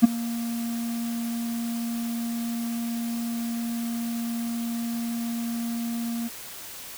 triangle tone with ADSR envelope, 233.1 Hz, A#3, in tune, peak -5 dBFS, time 0.02-6.29 s, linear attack 23 ms, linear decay 15 ms, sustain -20 dB, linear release 22 ms, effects white hiss -40 dBFS RMS until 6.97 s

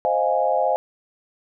sine chord, F minor seventh, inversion second, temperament equal, 523.3 / 622.3 / 698.5 / 830.6 Hz, C5 / Eb5 / F5 / Ab5, 0 / 0 / 0 / 0 cents, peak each -23 dBFS, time 0.05-0.76 s, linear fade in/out 0 ms, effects none

